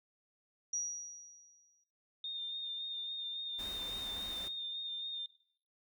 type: tone with exponential decay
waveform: sine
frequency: 5770 Hz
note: F#8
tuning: 44 cents flat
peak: -32 dBFS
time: 0.73-1.84 s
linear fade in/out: 5 ms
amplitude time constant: 240 ms
type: tone with vibrato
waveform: sine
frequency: 3645 Hz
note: A#7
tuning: 40 cents flat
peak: -38 dBFS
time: 2.24-5.26 s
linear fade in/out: 2 ms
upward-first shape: sine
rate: 3.6 Hz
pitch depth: 23 cents each way
type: band-stop noise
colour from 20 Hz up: pink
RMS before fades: -49 dBFS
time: 3.58-4.49 s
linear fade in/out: 20 ms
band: 110 to 170 Hz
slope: 96 dB/octave
effects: noise-tail reverb RT60 0.6 s tail -18 dB re dry

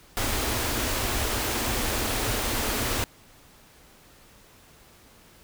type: band-stop noise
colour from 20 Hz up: pink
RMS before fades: -27 dBFS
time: 0.17-3.04 s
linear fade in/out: 0 ms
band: 130 to 210 Hz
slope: 96 dB/octave
effects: pink hiss -54 dBFS RMS until 5.43 s

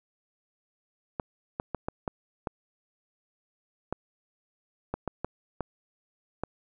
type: clicks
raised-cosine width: 1 ms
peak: -16 dBFS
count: 12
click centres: 1.198 / 1.599 / 1.747 / 1.885 / 2.078 / 2.472 / 3.926 / 4.94 / 5.077 / 5.246 / 5.607 / 6.436 s
effects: none

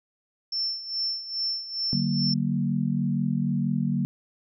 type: tone with tremolo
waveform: sine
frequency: 5370 Hz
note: E8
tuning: 31 cents sharp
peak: -24 dBFS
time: 0.52-2.34 s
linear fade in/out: 5 ms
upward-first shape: sine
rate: 2.4 Hz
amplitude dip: 75%
type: chord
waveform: sine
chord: D augmented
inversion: none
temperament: equal with one note detuned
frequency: 146.83 / 188.88 / 233.1 Hz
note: D3 / F#3 / A#3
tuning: 0 / +36 / 0 cents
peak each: -27 dBFS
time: 1.93-4.05 s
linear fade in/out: 0 ms
effects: none

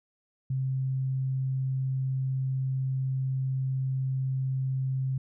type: tone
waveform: sine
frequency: 132.1 Hz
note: C3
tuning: 17 cents sharp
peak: -26 dBFS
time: 0.5-5.18 s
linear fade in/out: 5 ms
effects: none

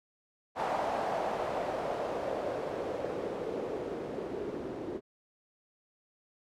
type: noise with low-pass filter sweep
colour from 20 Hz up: blue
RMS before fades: -35 dBFS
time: 0.55-5.01 s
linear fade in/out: 50 ms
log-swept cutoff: 760 to 350 Hz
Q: 2.7
effects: none

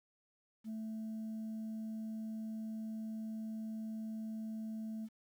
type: tone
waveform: sine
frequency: 220 Hz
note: A3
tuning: in tune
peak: -37 dBFS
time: 0.64-5.09 s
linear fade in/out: 50 ms
effects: tanh soft clip ceiling -38 dBFS + 11-bit

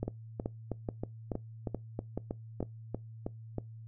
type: two click trains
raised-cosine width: 2 ms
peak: -20 / -21 dBFS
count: 7 / 12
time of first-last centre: 0.03-2.605 / 0.08-3.583 s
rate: 2.33 / 3.14 Hz
effects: noise-tail reverb RT60 0.2 s tail -22 dB re dry + added 112 Hz sine -45 dBFS peak until 3.87 s

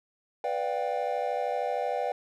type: chord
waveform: triangle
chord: G dominant seventh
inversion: first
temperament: equal with one note detuned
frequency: 493.9 / 587.3 / 711.1 / 784 Hz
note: B4 / D5 / F5 / G5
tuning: 0 / 0 / +31 / 0 cents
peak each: -31 dBFS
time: 0.44-2.12 s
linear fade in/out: 2 ms
effects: none

